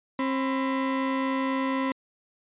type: tone pair together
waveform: 35% pulse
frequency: 267 / 1004 Hz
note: C4 / B5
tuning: +35 / +28 cents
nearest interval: octave + major seventh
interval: 2293 cents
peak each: -24 / -29 dBFS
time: 0.19-1.92 s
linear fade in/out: 2 ms
effects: resampled to 8000 Hz